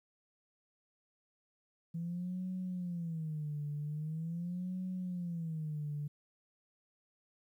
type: tone with vibrato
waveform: sine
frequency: 164.81 Hz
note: E3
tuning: in tune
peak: -35 dBFS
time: 1.94-6.08 s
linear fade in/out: 10 ms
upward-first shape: sine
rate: 0.43 Hz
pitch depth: 200 cents each way
effects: tanh soft clip ceiling -31 dBFS + 12-bit